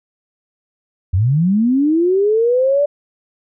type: linear sweep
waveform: sine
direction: up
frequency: 83 to 588 Hz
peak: -11 dBFS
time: 1.13-2.86 s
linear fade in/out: 10 ms
effects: none